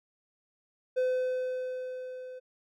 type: tone with level ramp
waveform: triangle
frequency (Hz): 509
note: C5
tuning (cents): -48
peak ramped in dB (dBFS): -22 to -39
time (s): 0.96-2.4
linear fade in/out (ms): 20
effects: none